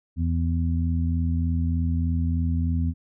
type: harmonic tone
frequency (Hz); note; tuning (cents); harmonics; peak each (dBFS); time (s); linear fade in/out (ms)
83.3; E2; +19; 1 / 2 / 3; -22 / -29 / -29; 0.16-2.94; 50
effects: none